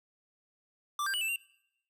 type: tone with pitch steps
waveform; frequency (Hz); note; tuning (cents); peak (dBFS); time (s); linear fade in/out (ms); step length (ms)
square; 1175 / 1582 / 2944 / 2646 / 2768; D6 / G6 / F#7 / E7 / F7; +1 / +15 / -9 / +6 / -16; -31; 0.99-1.36; 2; 74
effects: noise-tail reverb RT60 0.8 s tail -23 dB re dry